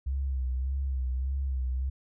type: tone with vibrato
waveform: sine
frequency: 65.7 Hz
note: C2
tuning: 8 cents sharp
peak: -27 dBFS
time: 0.06-1.9 s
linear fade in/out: 10 ms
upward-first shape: sine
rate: 1.7 Hz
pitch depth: 66 cents each way
effects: none

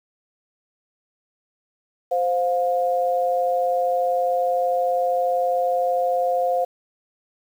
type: tone pair together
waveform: sine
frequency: 520.8 / 708 Hz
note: C5 / F5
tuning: -8 / +23 cents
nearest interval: perfect fourth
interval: 531 cents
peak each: -21 dBFS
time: 2.11-6.65 s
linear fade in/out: 10 ms
effects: 8-bit

